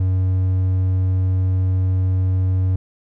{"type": "tone", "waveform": "triangle", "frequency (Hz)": 93.2, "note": "F#2", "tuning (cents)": 13, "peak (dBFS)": -13, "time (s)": [0, 2.76], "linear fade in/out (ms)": 5, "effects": []}